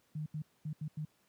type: tone bursts at uneven times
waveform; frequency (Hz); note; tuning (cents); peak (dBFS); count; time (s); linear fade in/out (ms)
sine; 153; D#3; -29; -35; 5; 0.15-0.26 / 0.34-0.42 / 0.65-0.73 / 0.81-0.88 / 0.97-1.05; 5
effects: pink hiss -72 dBFS RMS until 1.28 s + high-pass 100 Hz 12 dB/octave